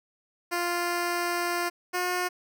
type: tone pair in turn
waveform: 10% pulse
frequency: 348.6 / 360.1 Hz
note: F4 / F#4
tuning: -3 / -47 cents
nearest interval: minor second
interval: 56 cents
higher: second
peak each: -18 dBFS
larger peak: neither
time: 0.51-1.7 / 1.93-2.29 s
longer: first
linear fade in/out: 20 ms
effects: none